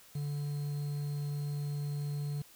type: tone with quantisation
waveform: triangle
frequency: 145.3 Hz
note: D3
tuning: 18 cents flat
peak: -31 dBFS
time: 0.15-2.42 s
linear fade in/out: 5 ms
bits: 9
effects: white hiss -58 dBFS RMS until 2.55 s